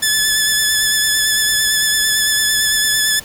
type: tone with vibrato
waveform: 10% pulse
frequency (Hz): 1730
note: A6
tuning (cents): -30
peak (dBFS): -4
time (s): 0.02-3.2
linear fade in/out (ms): 10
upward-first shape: sine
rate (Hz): 8.9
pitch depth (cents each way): 24
effects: pink hiss -37 dBFS RMS until 3.24 s